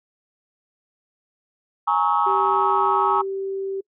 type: chord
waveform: sine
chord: A# half-diminished seventh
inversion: third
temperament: equal with one note detuned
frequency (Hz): 830.6 / 932.3 / 1108.7 / 1285.4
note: G#5 / A#5 / C#6 / E6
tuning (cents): 0 / 0 / 0 / -44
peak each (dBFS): -22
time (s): 1.87-3.22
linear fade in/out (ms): 10
type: tone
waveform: sine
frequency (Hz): 388.5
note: G4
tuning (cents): -16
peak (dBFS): -24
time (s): 2.26-3.81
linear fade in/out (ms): 10
effects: noise-tail reverb RT60 0.1 s tail -26 dB re dry + tanh soft clip ceiling -7 dBFS